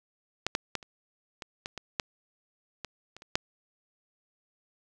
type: clicks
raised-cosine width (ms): 0.2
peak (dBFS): -10 / -9 / -13 / -29 / -21 / -18 / -20 / -10 / -19 / -28 / -30 / -7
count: 12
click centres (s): 0.466 / 0.551 / 0.753 / 0.828 / 1.422 / 1.659 / 1.777 / 1.998 / 2.847 / 3.166 / 3.221 / 3.355
effects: none